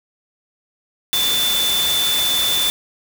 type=tone in noise; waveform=sine; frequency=3520 Hz; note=A7; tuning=in tune; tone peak=-17 dBFS; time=1.13-2.7 s; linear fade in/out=0 ms; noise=white; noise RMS=-22 dBFS; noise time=1.13-2.7 s; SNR=+2 dB; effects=none